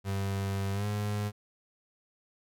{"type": "tone with pitch glide", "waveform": "35% pulse", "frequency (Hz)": [98, 103.83], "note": ["G2", "G#2"], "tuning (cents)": [0, 0], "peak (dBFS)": -28, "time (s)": [0.04, 1.32], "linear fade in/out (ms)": 50, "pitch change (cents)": 100, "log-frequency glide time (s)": [0.73, 0.86], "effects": []}